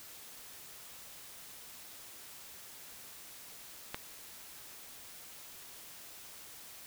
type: click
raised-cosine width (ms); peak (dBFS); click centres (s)
0.3; -20; 3.945
effects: white hiss -51 dBFS RMS until 6.86 s